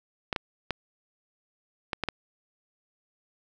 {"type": "clicks", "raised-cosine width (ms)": 0.3, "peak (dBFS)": -12, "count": 6, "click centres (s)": [0.328, 0.362, 0.707, 1.932, 2.037, 2.087], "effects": []}